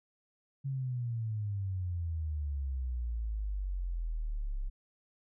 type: exponential sweep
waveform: sine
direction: down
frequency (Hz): 138.59 to 32.78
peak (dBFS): -32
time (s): 0.64-4.7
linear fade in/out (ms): 20
effects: none